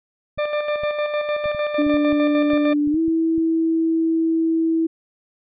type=clicks; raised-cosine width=5 ms; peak=-25 dBFS; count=12; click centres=0.377 / 0.835 / 1.458 / 1.548 / 1.866 / 1.942 / 2.128 / 2.534 / 2.875 / 2.943 / 3.081 / 3.38 s
type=tone with tremolo; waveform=40% pulse; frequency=595 Hz; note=D5; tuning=22 cents sharp; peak=-18 dBFS; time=0.38-2.74 s; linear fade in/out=10 ms; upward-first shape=square; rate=6.6 Hz; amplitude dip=45%
type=tone with pitch glide; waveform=sine; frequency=293.7 to 325.9 Hz; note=D4 to E4; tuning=0 to -20 cents; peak=-16 dBFS; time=1.78-4.87 s; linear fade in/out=10 ms; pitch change=+180 cents; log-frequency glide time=2.9-2.99 s
effects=resampled to 8000 Hz